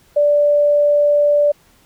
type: tone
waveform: sine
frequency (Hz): 585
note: D5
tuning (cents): -7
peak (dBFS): -10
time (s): 0.16-1.52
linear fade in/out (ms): 10
effects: pink hiss -53 dBFS RMS until 1.85 s